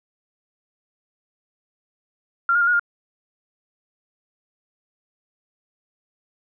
sine tone with pitch steps, 1382 / 1426 / 1393 / 1448 / 1407 Hz, F6 / F6 / F6 / F#6 / F6, -19 / +36 / -5 / -38 / +12 cents, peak -15 dBFS, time 2.49-2.795 s, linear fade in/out 2 ms, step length 61 ms, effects none

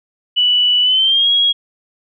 sine tone with pitch glide, 2960 to 3303 Hz, F#7 to G#7, 0 to -10 cents, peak -10 dBFS, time 0.36-1.53 s, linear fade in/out 20 ms, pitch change +190 cents, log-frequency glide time 0.82-1.29 s, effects none

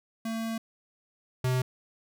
square tone pair in turn, 225.5 / 127.73 Hz, A3 / C3, +43 / -41 cents, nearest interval minor seventh, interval 984 cents, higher first, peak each -31 / -25 dBFS, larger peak second, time 0.25-0.58 / 1.44-1.62 s, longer first, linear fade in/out 5 ms, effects none

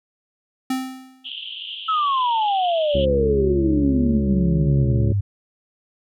square tone with exponential decay, 260.4 Hz, C4, 8 cents flat, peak -19 dBFS, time 0.7-1.3 s, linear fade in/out 5 ms, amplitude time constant 130 ms
white band-pass noise, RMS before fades -33 dBFS, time 1.24-3.06 s, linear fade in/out 20 ms, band 2900 to 3300 Hz, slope 96 dB/octave
sine exponential sweep, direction down, 1318.5 to 97 Hz, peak -17 dBFS, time 1.88-5.21 s, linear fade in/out 10 ms
harmonic tone, 69.3 Hz, C#2, in tune, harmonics 1 / 2 / 3 / 4 / 5 / 6 / 8, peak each -23 / -26 / -26 / -32 / -29 / -33 / -35 dBFS, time 2.94-5.13 s, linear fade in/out 10 ms
effects none

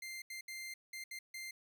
sawtooth tone bursts at uneven times, 2093 Hz, C7, in tune, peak -40 dBFS, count 6, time 0.02-0.22 / 0.3-0.41 / 0.48-0.74 / 0.93-1.04 / 1.11-1.19 / 1.34-1.51 s, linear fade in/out 5 ms, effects none

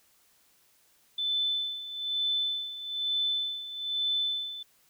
sine tone with tremolo, 3517 Hz, A7, 1 cent flat, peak -25 dBFS, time 1.18-4.63 s, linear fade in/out 5 ms, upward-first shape sine, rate 1.1 Hz, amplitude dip 75%, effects white hiss -65 dBFS RMS until 4.89 s

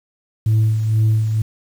sine tone with tremolo, 109.6 Hz, A2, 6 cents flat, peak -9 dBFS, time 0.46-1.42 s, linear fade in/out 5 ms, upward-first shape sine, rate 2.1 Hz, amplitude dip 55%, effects tanh soft clip ceiling -10 dBFS + 7-bit

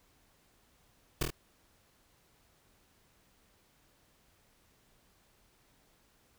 pink noise with echo, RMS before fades -29 dBFS, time 1.21-1.23 s, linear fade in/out 5 ms, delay 25 ms, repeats 3, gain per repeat -3 dB, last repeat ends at 1.305 s, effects pink hiss -68 dBFS RMS until 6.38 s

